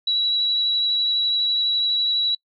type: tone with vibrato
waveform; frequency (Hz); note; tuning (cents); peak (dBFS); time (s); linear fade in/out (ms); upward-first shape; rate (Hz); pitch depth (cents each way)
sine; 3910; B7; -18; -18; 0.07-2.35; 5; sine; 12; 10
effects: noise-tail reverb RT60 0.1 s tail -25 dB re dry